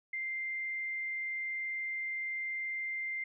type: tone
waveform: sine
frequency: 2093 Hz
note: C7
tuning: in tune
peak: -34 dBFS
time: 0.13-3.24 s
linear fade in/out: 5 ms
effects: none